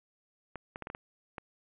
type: clicks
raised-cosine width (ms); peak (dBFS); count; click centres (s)
0.5; -24; 7; 0.557 / 0.759 / 0.823 / 0.871 / 0.901 / 0.949 / 1.382
effects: resampled to 8000 Hz + 9-bit